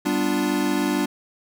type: chord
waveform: square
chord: G dominant seventh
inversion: none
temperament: equal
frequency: 196 / 246.9 / 293.7 / 349.2 Hz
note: G3 / B3 / D4 / F4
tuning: 0 / 0 / 0 / 0 cents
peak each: -28 / -28 / -24 / -28 dBFS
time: 0.05-1.06 s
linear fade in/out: 10 ms
effects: none